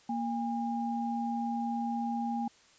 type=tone pair together; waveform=sine; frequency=234.1 / 810.5 Hz; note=A#3 / G#5; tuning=+8 / -42 cents; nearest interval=octave + minor seventh; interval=2150 cents; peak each=-32 / -34 dBFS; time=0.09-2.48 s; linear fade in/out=5 ms; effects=white hiss -61 dBFS RMS until 2.78 s + resampled to 16000 Hz